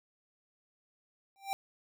square tone with exponential growth, 785 Hz, G5, 2 cents sharp, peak -29 dBFS, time 1.36-1.53 s, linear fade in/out 0 ms, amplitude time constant 36 ms, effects none

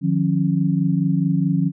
sine tone cluster, 153.8 / 178.5 / 274.5 Hz, D#3 / F3 / C#4, -20 / +38 / -17 cents, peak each -20 / -19 / -23 dBFS, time 0.01-1.72 s, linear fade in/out 50 ms, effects none

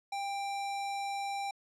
sine tone with sample-and-hold, 797 Hz, G5, 28 cents sharp, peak -33 dBFS, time 0.12-1.51 s, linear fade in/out 5 ms, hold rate 3150 Hz, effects low-pass 8000 Hz 12 dB/octave

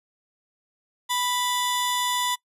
sawtooth tone pair together, 987.8 / 3520 Hz, B5 / A7, 0 / 0 cents, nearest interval octave + minor seventh, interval 2200 cents, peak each -21 / -24 dBFS, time 1.09-2.36 s, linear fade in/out 20 ms, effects noise-tail reverb RT60 0.1 s tail -23 dB re dry + resampled to 32000 Hz

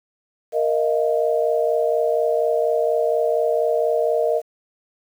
sine chord, Bb suspended fourth, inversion none, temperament equal with one note detuned, 466.2 / 622.3 / 686.5 Hz, Bb4 / Eb5 / F5, 0 / 0 / -30 cents, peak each -20 / -20 / -25 dBFS, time 0.52-4.42 s, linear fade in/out 50 ms, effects 8-bit

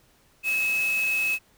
sine tone in noise, 2579 Hz, E7, 39 cents flat, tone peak -22 dBFS, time 0.43-1.39 s, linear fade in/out 50 ms, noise white, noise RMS -37 dBFS, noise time 0.43-1.39 s, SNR +12 dB, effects pink hiss -61 dBFS RMS until 1.57 s

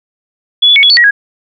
sine tone with pitch steps, 3405 / 3435 / 2222 / 3381 / 4460 / 1909 / 1650 Hz, G#7 / A7 / C#7 / G#7 / C#8 / A#6 / G#6, +42 / -42 / +4 / +30 / +10 / +41 / -12 cents, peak -3 dBFS, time 0.62-1.11 s, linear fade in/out 10 ms, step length 70 ms, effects none

